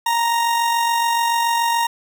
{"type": "tone with amplitude modulation", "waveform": "40% pulse", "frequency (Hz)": 932.3, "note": "A#5", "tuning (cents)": 0, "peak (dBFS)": -14, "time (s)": [0.06, 1.87], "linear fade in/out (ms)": 5, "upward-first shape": "sine", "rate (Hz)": 47, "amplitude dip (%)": 35, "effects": []}